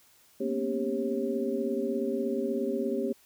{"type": "tone cluster", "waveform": "sine", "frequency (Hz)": [229.9, 246.5, 278.6, 396, 543], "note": ["A#3", "B3", "C#4", "G4", "C#5"], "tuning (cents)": [-24, -3, 9, 18, -36], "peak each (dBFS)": [-35, -34, -35, -31, -35], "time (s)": [0.4, 3.13], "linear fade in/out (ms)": 10, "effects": ["white hiss -61 dBFS RMS until 3.25 s"]}